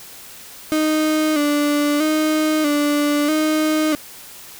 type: tone with vibrato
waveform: 35% pulse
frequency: 301.1 Hz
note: D4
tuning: 43 cents sharp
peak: -14 dBFS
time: 0.72-3.95 s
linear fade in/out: 0 ms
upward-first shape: square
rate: 0.78 Hz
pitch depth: 50 cents each way
effects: white hiss -39 dBFS RMS until 4.59 s